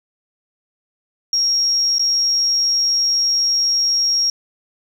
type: tone with dropouts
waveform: sine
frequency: 5588 Hz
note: F8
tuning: in tune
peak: -14 dBFS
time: 1.33-4.3 s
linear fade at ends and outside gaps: 2 ms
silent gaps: 1.984-1.994 s
effects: 7-bit